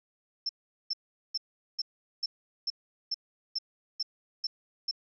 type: tone bursts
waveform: sine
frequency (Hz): 5340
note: E8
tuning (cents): +22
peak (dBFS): -28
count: 11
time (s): 0.46-4.912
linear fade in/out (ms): 5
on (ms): 32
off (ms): 410
effects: none